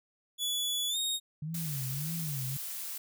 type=tone with pitch glide; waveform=sawtooth; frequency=3420 to 3730 Hz; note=A7 to A#7; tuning=-50 to 0 cents; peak=-27 dBFS; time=0.38-1.2 s; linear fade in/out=50 ms; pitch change=+150 cents; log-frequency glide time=0.89-0.98 s
type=tone with vibrato; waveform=sine; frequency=147.3 Hz; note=D3; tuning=6 cents sharp; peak=-34 dBFS; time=1.42-2.57 s; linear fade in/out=5 ms; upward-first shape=sine; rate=1.7 Hz; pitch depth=220 cents each way
type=noise; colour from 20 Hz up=blue; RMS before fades=-39 dBFS; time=1.54-2.98 s; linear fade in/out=5 ms
effects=none